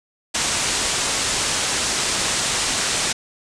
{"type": "low-pass noise", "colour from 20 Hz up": "white", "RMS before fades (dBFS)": -22, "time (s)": [0.34, 3.13], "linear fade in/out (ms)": 10, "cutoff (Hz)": 8900, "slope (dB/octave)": 48, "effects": []}